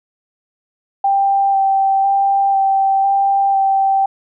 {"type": "tone with vibrato", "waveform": "sine", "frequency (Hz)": 784, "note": "G5", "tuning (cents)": 0, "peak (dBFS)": -11, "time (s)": [1.04, 4.06], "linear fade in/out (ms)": 5, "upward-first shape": "square", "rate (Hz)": 1, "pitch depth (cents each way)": 11, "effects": []}